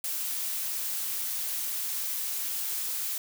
blue noise, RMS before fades -32 dBFS, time 0.04-3.18 s, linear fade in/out 2 ms, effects none

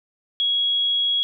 sine tone, 3322 Hz, G#7, in tune, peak -18 dBFS, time 0.4-1.23 s, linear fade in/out 0 ms, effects none

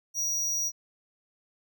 square tone, 5770 Hz, F#8, 44 cents flat, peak -27 dBFS, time 0.14-0.72 s, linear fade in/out 50 ms, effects none

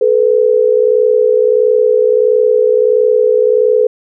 sine tone pair together, 432.4 / 493.9 Hz, A4 / B4, -30 / 0 cents, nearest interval major second, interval 230 cents, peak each -10 dBFS, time 0.01-3.87 s, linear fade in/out 5 ms, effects none

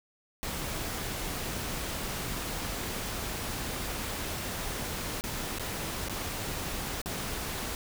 pink noise with dropouts, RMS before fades -35 dBFS, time 0.43-7.75 s, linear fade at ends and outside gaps 0 ms, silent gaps 5.21-5.239 / 5.585-5.596 / 6.085-6.096 / 7.016-7.059 s, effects none

